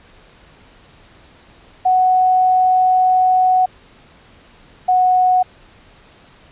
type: tone pair in turn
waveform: sine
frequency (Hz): 741 / 735.9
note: F#5 / F#5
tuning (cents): +2 / -10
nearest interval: unison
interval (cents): 12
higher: first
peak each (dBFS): -10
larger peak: neither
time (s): 1.85-3.66 / 4.88-5.43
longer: first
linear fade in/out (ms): 10
effects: pink hiss -47 dBFS RMS until 6.51 s + resampled to 8000 Hz